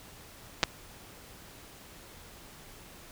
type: clicks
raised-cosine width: 0.2 ms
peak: -6 dBFS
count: 2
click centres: 0.631 / 0.637 s
effects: pink hiss -51 dBFS RMS until 3.11 s